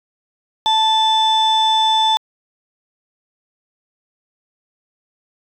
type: tone pair together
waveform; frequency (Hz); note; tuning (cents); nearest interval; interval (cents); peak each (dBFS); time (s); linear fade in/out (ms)
sine; 880 / 3515; A5 / A7; 0 / -2; 2 octaves; 2398; -12 / -14; 0.66-2.17; 0
effects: tanh soft clip ceiling -9 dBFS